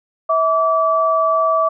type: tone pair together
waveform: sine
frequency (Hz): 648 / 1154.6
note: E5 / D6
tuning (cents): -30 / -30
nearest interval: minor seventh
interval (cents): 1000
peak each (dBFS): -16 / -15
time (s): 0.29-1.69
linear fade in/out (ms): 10
effects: none